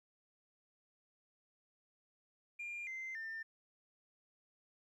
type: tone with pitch steps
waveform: sine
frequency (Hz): 2400 / 2077 / 1798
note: D7 / C7 / A6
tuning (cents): +37 / -13 / +37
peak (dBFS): -40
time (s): 2.59-3.43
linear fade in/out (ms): 10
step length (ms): 280
effects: tanh soft clip ceiling -39 dBFS + 13-bit